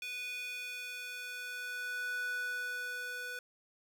square tone with high-pass filter sweep, 494.1 Hz, B4, 1 cent sharp, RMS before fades -40 dBFS, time 0.02-3.39 s, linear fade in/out 2 ms, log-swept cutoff 2600 to 1100 Hz, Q 4.3, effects none

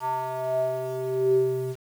square tone with band-pass filter sweep, 129.5 Hz, C3, 17 cents flat, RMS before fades -26 dBFS, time 0-1.76 s, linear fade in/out 50 ms, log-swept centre 970 to 290 Hz, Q 8.2, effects 8-bit

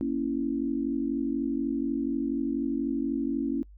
sine chord, A# diminished, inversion none, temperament equal, 233.1 / 277.2 / 329.6 Hz, A#3 / C#4 / E4, 0 / 0 / 0 cents, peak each -32 / -28 / -32 dBFS, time 0.01-3.63 s, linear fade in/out 0 ms, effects noise-tail reverb RT60 0.1 s tail -25 dB re dry + added 50 Hz sine -47 dBFS peak until 3.77 s

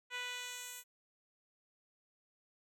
10% pulse tone with band-pass filter sweep, 493.9 Hz, B4, in tune, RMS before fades -44 dBFS, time 0.1-0.84 s, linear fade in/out 50 ms, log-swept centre 2300 to 12000 Hz, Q 0.91, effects none

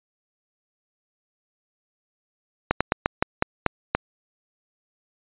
slowing click train, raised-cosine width 0.5 ms, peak -3 dBFS, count 8, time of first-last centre 2.71-3.95 s, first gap 96 ms, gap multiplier 1.2, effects resampled to 8000 Hz

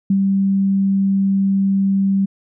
sine tone with ADSR envelope, 195.2 Hz, G3, 7 cents flat, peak -11 dBFS, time 0.1-2.26 s, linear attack 5 ms, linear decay 70 ms, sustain -2 dB, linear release 14 ms, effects none

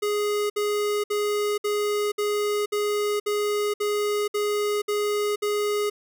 square tone bursts, 415.3 Hz, G#4, in tune, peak -23 dBFS, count 11, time 0.02-5.9 s, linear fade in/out 10 ms, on 480 ms, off 60 ms, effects none

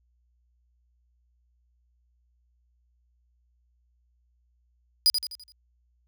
40% pulse tone with echo, 4925 Hz, D#8, 19 cents flat, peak -15 dBFS, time 5.06-5.1 s, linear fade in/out 0 ms, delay 84 ms, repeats 5, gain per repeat -7 dB, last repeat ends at 5.52 s, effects added 60 Hz sine -65 dBFS peak until 6.07 s

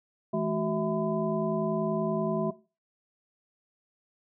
sine tone cluster, 162.9 / 213.3 / 374.6 / 655 / 1009 Hz, E3 / G#3 / F#4 / E5 / B5, -20 / +46 / +21 / -11 / +37 cents, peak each -34 / -30 / -31 / -30 / -38 dBFS, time 0.33-2.51 s, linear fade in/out 10 ms, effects noise-tail reverb RT60 0.3 s tail -17 dB re dry

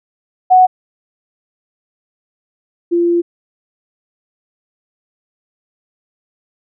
sine tone pair in turn, 740 / 344.2 Hz, F#5 / F4, 0 / -25 cents, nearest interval octave + minor second, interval 1325 cents, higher first, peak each -4 / -10 dBFS, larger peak first, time 0.5-0.67 / 2.91-3.22 s, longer second, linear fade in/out 20 ms, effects none

